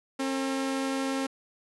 sawtooth tone pair together, 268.9 / 452.2 Hz, C4 / A4, +47 / +47 cents, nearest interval major sixth, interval 900 cents, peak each -24 / -34 dBFS, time 0.19-1.27 s, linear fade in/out 10 ms, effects resampled to 24000 Hz + 9-bit

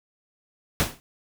pink noise with exponential decay, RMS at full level -19 dBFS, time 0.8-1 s, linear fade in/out 0 ms, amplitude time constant 43 ms, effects none

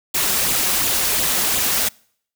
white noise with flanger, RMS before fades -19 dBFS, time 0.14-1.89 s, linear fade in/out 10 ms, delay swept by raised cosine 0.26 to 5.56 ms, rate 2.8 Hz, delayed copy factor +0.55, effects noise-tail reverb RT60 0.6 s tail -26 dB re dry

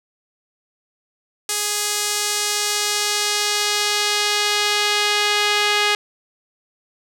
sawtooth tone with band-pass filter sweep, 415.3 Hz, G#4, in tune, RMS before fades -20 dBFS, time 1.49-5.95 s, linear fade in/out 2 ms, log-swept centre 8100 to 3000 Hz, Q 0.99, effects none

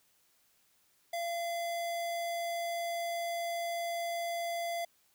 square tone, 683 Hz, F5, 39 cents flat, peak -34 dBFS, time 1.13-4.85 s, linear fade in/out 5 ms, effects white hiss -70 dBFS RMS until 5.14 s

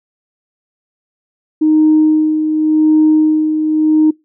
sine tone with tremolo, 310 Hz, D#4, 6 cents flat, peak -5 dBFS, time 1.61-4.11 s, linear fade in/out 10 ms, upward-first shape sine, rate 0.89 Hz, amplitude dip 55%, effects noise-tail reverb RT60 0.2 s tail -23 dB re dry + tanh soft clip ceiling -2 dBFS

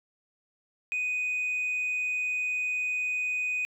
sine tone, 2492 Hz, D#7, 2 cents sharp, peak -25 dBFS, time 0.92-3.65 s, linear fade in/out 0 ms, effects tanh soft clip ceiling -25 dBFS + 11-bit

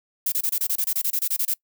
violet noise bursts, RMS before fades -23 dBFS, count 15, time 0.26-1.539 s, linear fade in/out 5 ms, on 61 ms, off 26 ms, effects noise-tail reverb RT60 0.1 s tail -24 dB re dry

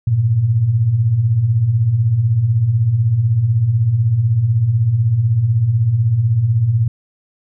sine beating tone pair, 100.5 / 116.5 Hz, G2 / A#2, +44 / -1 cents, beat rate 16 Hz, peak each -20 / -12 dBFS, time 0.07-6.88 s, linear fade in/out 5 ms, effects none

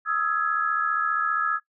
sine tone cluster, 1261 / 1336 / 1677 Hz, D#6 / E6 / G#6, +23 / +23 / +16 cents, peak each -26 dBFS, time 0.05-1.6 s, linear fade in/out 50 ms, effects noise-tail reverb RT60 0.1 s tail -19 dB re dry

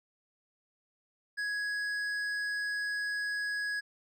sine tone with hard clipping, 1668 Hz, G#6, 7 cents sharp, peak -33 dBFS, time 1.37-3.81 s, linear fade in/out 20 ms, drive 8 dB, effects none

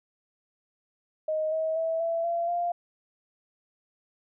sine tone with pitch steps, 624 / 637.8 / 652 / 666.5 / 681.3 / 696.4 Hz, D#5 / D#5 / E5 / E5 / F5 / F5, +5 / +43 / -19 / +19 / -43 / -5 cents, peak -25 dBFS, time 1.28-2.72 s, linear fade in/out 5 ms, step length 240 ms, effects none

